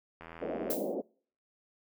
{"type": "click train", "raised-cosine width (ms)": 0.5, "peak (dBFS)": -31, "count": 44, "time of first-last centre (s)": [0.21, 0.728], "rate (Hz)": 83}
{"type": "band-pass noise", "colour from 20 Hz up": "white", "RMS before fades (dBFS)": -35, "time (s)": [0.41, 1.02], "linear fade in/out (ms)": 20, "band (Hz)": [200, 650], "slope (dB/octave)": 48}
{"type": "noise with exponential decay", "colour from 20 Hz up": "violet", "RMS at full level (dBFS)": -31, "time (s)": [0.7, 0.95], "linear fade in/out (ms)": 5, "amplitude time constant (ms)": 54}
{"effects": ["noise-tail reverb RT60 0.5 s tail -25 dB re dry"]}